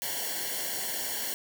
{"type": "noise with comb filter", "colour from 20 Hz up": "white", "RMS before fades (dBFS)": -33, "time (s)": [0.02, 1.34], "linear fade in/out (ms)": 0, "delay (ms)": 0.8, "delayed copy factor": -0.85, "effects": []}